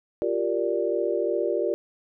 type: chord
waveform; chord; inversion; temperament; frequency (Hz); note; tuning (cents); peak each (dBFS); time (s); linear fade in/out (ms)
sine; G minor seventh; third; equal with one note detuned; 349.2 / 392 / 466.2 / 585.6; F4 / G4 / Bb4 / D5; 0 / 0 / 0 / -5; -28; 0.22-1.74; 0
effects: none